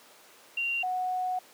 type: tone pair in turn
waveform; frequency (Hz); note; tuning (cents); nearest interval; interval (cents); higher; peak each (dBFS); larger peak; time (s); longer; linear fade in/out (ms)
sine; 2766 / 736.2; F7 / F#5; -17 / -9; octave + major seventh; 2292; first; -27; neither; 0.57-0.83 / 0.83-1.39; second; 5
effects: pink hiss -54 dBFS RMS until 1.53 s + high-pass 400 Hz 12 dB/octave